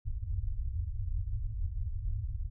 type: low-pass noise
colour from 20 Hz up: pink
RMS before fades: -34 dBFS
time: 0.05-2.5 s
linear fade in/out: 20 ms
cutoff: 110 Hz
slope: 96 dB/octave
effects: none